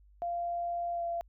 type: tone with pitch glide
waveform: sine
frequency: 692 to 684.1 Hz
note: F5 to F5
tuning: -16 to -36 cents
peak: -31 dBFS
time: 0.22-1.21 s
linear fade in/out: 0 ms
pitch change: -20 cents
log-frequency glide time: 0.93-1.03 s
effects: added 50 Hz sine -57 dBFS peak until 1.28 s